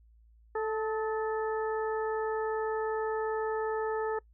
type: harmonic tone with a mistuned harmonic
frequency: 438.7 Hz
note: A4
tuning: 5 cents flat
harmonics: 1 / 2 / 3 / 4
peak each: -30 / -36 / -40 / -42 dBFS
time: 0.55-4.19 s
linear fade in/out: 5 ms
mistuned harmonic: 3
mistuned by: -43 cents
effects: noise-tail reverb RT60 0.1 s tail -24 dB re dry + added 56 Hz sine -57 dBFS peak until 4.33 s